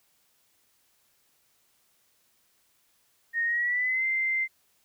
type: tone with pitch glide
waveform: sine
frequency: 1856 to 2083 Hz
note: A#6 to C7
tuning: -8 to -8 cents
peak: -24 dBFS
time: 3.33-4.48 s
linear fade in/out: 50 ms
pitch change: +200 cents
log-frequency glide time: 3.45-4.05 s
effects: white hiss -68 dBFS RMS until 4.84 s